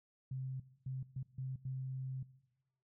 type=tone bursts at uneven times; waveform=sine; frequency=131.2 Hz; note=C3; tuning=5 cents sharp; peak=-38 dBFS; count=5; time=0.31-0.6 / 0.86-1.03 / 1.16-1.23 / 1.38-1.56 / 1.65-2.23 s; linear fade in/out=5 ms; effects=noise-tail reverb RT60 1.0 s tail -19 dB re dry

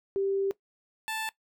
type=tone pair in turn; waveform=sine / 15% pulse; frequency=392 / 880 Hz; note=G4 / A5; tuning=0 / 0 cents; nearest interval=octave + major second; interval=1400 cents; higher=second; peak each=-25 dBFS; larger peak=neither; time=0.16-0.51 / 1.08-1.29 s; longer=first; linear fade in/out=0 ms; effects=noise-tail reverb RT60 0.1 s tail -18 dB re dry

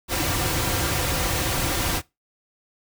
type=noise with comb filter; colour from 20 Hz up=pink; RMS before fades=-24 dBFS; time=0.08-2.02 s; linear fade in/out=50 ms; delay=4.7 ms; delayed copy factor=-0.55; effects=noise-tail reverb RT60 0.2 s tail -20 dB re dry

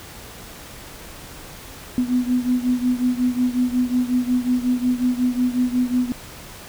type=beating tone pair; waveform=sine; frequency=247.5 / 253 Hz; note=B3 / B3; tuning=+4 / +42 cents; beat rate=5.5 Hz; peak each=-19 / -22 dBFS; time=1.98-6.12 s; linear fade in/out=0 ms; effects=pink hiss -39 dBFS RMS until 6.68 s

